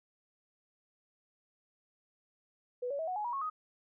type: tone with pitch steps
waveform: sine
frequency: 493.9 / 564.1 / 644.2 / 735.8 / 840.3 / 959.7 / 1096 / 1251.8 Hz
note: B4 / C#5 / E5 / F#5 / G#5 / B5 / C#6 / D#6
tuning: 0 / +30 / -40 / -10 / +20 / -50 / -20 / +10 cents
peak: -33 dBFS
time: 2.82-3.5 s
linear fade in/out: 10 ms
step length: 85 ms
effects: none